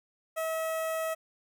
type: tone with notch filter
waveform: sawtooth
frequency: 644 Hz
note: E5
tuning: 41 cents flat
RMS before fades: -32 dBFS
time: 0.36-1.15 s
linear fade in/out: 20 ms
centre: 4400 Hz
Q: 0.84
effects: none